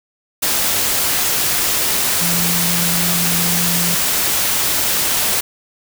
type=tone in noise; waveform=sine; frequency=172.5 Hz; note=F3; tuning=21 cents flat; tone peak=-21 dBFS; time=2.21-3.95 s; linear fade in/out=10 ms; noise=white; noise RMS=-17 dBFS; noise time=0.42-5.41 s; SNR=-7 dB; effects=none